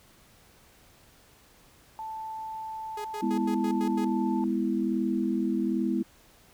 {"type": "tone", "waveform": "sine", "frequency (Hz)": 880, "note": "A5", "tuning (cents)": 0, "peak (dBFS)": -34, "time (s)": [1.99, 4.44], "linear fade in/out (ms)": 0}
{"type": "tone bursts", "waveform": "sawtooth", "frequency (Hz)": 416.7, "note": "G#4", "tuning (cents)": 6, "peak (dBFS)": -32, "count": 7, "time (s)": [2.97, 4.048], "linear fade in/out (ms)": 5, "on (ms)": 76, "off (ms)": 91}
{"type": "chord", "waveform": "sine", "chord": "E major", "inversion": "first", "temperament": "just", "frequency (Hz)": [206, 247.2, 329.6], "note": ["G#3", "B3", "E4"], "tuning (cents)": [-14, 2, 0], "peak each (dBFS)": -29, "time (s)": [3.22, 6.03], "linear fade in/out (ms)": 10}
{"effects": ["pink hiss -58 dBFS RMS until 6.53 s"]}